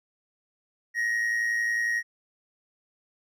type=tone with amplitude modulation; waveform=triangle; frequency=1883 Hz; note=A#6; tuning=17 cents sharp; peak=-20 dBFS; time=0.94-2.03 s; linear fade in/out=50 ms; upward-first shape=sine; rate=111 Hz; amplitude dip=50%; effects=none